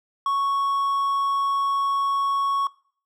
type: tone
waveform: triangle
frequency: 1108.7 Hz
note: C#6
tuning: in tune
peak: -18 dBFS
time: 0.26-2.67 s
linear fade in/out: 2 ms
effects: noise-tail reverb RT60 0.5 s tail -22 dB re dry